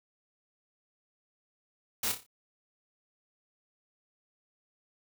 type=noise with echo; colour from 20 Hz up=white; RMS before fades=-31 dBFS; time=2.03-2.12 s; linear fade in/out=5 ms; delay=29 ms; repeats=5; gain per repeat=-7 dB; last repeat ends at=2.265 s; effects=none